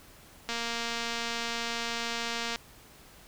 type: click train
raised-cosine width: 0.2 ms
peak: -16 dBFS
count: 483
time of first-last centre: 0.49-2.559 s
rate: 233 Hz
effects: pink hiss -54 dBFS RMS until 3.27 s